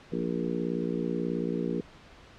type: harmonic tone with a mistuned harmonic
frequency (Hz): 58.4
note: A#1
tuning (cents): +4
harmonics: 3 / 4 / 5 / 6 / 7 / 8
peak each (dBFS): -33 / -34 / -35 / -36 / -36 / -37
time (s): 0.12-1.81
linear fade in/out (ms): 5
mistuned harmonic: 8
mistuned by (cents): +19
effects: pink hiss -52 dBFS RMS until 2.38 s + low-pass 4000 Hz 12 dB/octave